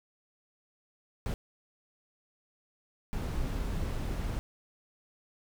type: noise bursts at uneven times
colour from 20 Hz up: brown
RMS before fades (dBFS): -33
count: 2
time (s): 1.26-1.34 / 3.13-4.39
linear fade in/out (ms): 0
effects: none